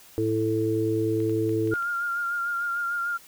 harmonic tone, 110 Hz, A2, in tune, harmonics 1 / 3 / 4, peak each -29 / -25 / -26 dBFS, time 0.18-1.74 s, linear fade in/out 0 ms
clicks, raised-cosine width 0.3 ms, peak -31 dBFS, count 6, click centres 1.203 / 1.296 / 1.493 / 1.674 / 1.756 / 1.825 s
sine tone with vibrato, 1400 Hz, F6, 4 cents sharp, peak -25 dBFS, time 1.71-3.18 s, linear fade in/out 20 ms, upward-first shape sine, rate 6.7 Hz, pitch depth 28 cents each way
effects white hiss -51 dBFS RMS until 3.27 s

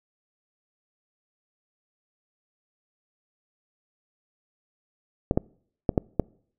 clicks, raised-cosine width 2 ms, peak -7 dBFS, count 5, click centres 5.311 / 5.375 / 5.892 / 5.978 / 6.197 s, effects noise-tail reverb RT60 0.6 s tail -26 dB re dry

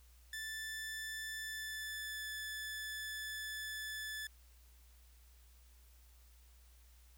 sawtooth tone with pitch glide, 1760 to 1736.8 Hz, A6 to A6, 0 to -23 cents, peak -38 dBFS, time 0.33-4.27 s, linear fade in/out 2 ms, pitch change -23 cents, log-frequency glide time 1.4-2.29 s, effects added 60 Hz sine -60 dBFS peak until 7.17 s + white hiss -69 dBFS RMS until 7.17 s

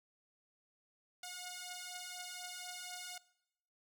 5% pulse beating tone pair, 719 / 723.1 Hz, F#5 / F#5, -50 / -40 cents, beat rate 4.1 Hz, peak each -38 / -35 dBFS, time 1.23-3.18 s, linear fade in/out 5 ms, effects noise-tail reverb RT60 0.8 s tail -21 dB re dry

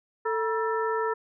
harmonic tone with a mistuned harmonic, 443.8 Hz, A4, 15 cents sharp, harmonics 1 / 2 / 3 / 4, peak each -27 / -30 / -32 / -36 dBFS, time 0.25-1.14 s, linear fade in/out 10 ms, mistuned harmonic 2, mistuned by +130 cents, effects none

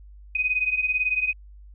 sine beating tone pair, 2489 / 2507 Hz, D#7 / D#7, 0 / +12 cents, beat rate 18 Hz, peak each -26 / -23 dBFS, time 0.35-1.33 s, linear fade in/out 5 ms, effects added 50 Hz sine -43 dBFS peak until 1.74 s

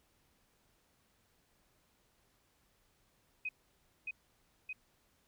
sine tone with echo, 2514 Hz, D#7, 17 cents sharp, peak -35 dBFS, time 3.45-3.49 s, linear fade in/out 5 ms, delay 620 ms, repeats 2, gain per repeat -2 dB, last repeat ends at 4.73 s, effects pink hiss -73 dBFS RMS until 5.27 s

